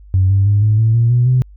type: tone with pitch steps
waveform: sine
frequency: 93.9 / 98.06 / 102.4 / 106.93 / 111.67 / 116.61 / 121.77 / 127.16 Hz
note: F#2 / G2 / G#2 / A2 / A2 / A#2 / B2 / C3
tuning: +26 / +1 / -24 / -49 / +26 / +1 / -24 / -49 cents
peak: -8 dBFS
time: 0.14-1.42 s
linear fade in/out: 0 ms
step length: 160 ms
effects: tanh soft clip ceiling -4 dBFS + added 50 Hz sine -37 dBFS peak until 1.56 s